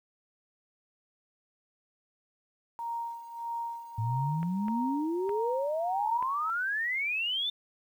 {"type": "tone with tremolo", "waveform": "sine", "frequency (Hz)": 932.3, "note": "A#5", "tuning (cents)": 0, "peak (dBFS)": -31, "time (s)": [2.79, 6.5], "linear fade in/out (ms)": 0, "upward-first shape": "sine", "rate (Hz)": 1.6, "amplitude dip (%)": 75}
{"type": "exponential sweep", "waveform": "sine", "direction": "up", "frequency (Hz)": [107.5, 3604], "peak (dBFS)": -28, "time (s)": [3.98, 7.5], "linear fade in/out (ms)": 5}
{"type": "clicks", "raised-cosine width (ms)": 0.5, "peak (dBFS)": -28, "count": 4, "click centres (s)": [4.43, 4.683, 5.293, 6.226]}
{"effects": ["10-bit"]}